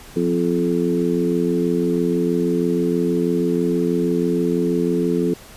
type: harmonic tone with a mistuned harmonic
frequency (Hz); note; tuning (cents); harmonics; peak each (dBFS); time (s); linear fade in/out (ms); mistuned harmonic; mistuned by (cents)
86.2; F2; -22; 2 / 3 / 4 / 5; -22 / -22 / -22 / -22; 0.16-5.34; 5; 2; +32
effects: pink hiss -42 dBFS RMS until 5.56 s + resampled to 32000 Hz